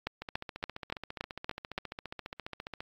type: two click trains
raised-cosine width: 0.3 ms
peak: -23 / -16 dBFS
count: 39 / 7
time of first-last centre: 0.22-2.805 / 0.07-1.779 s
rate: 14.7 / 3.51 Hz
effects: AAC 48 kbps